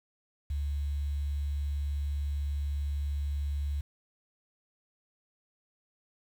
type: tone with quantisation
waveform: sine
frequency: 71.7 Hz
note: D2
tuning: 41 cents flat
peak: -29 dBFS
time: 0.5-3.81 s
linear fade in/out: 5 ms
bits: 9
effects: none